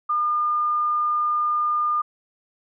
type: tone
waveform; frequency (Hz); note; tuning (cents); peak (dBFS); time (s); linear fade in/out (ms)
sine; 1210; D#6; -49; -19; 0.09-2.02; 10
effects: none